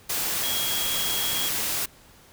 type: tone in noise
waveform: sine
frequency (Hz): 3295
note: G#7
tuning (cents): -14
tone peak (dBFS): -29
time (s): 0.43-1.49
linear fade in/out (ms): 10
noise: white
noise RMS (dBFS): -27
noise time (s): 0.09-1.86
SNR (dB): -5
effects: pink hiss -53 dBFS RMS until 2.32 s